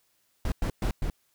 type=noise bursts at uneven times; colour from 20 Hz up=brown; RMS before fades=-27 dBFS; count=4; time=0.45-0.52 / 0.62-0.7 / 0.82-0.91 / 1.02-1.1 s; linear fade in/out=2 ms; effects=white hiss -70 dBFS RMS until 1.34 s